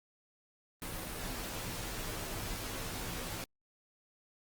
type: noise with comb filter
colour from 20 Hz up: pink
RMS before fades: -40 dBFS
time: 0.82-3.44 s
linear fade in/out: 0 ms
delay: 14 ms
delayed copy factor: -0.75
effects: Opus 32 kbps